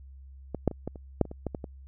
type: clicks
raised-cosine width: 2 ms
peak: -18 / -9 / -24 / -19 / -30 / -8 / -28 / -26 / -17 / -19 / -23 dBFS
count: 11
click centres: 0.547 / 0.677 / 0.713 / 0.876 / 0.958 / 1.213 / 1.253 / 1.314 / 1.467 / 1.548 / 1.642 s
effects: added 67 Hz sine -45 dBFS peak until 1.87 s